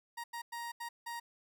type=tone bursts at uneven times; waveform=30% pulse; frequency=940 Hz; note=A#5; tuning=14 cents sharp; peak=-37 dBFS; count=5; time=0.17-0.24 / 0.33-0.42 / 0.52-0.72 / 0.8-0.89 / 1.06-1.2 s; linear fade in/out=10 ms; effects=none